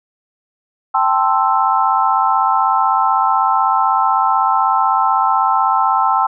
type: chord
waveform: sine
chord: A minor seventh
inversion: third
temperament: equal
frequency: 784 / 880 / 1046.5 / 1318.5 Hz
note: G5 / A5 / C6 / E6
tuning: 0 / 0 / 0 / 0 cents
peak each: -17 dBFS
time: 0.94-6.27 s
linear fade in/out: 10 ms
effects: none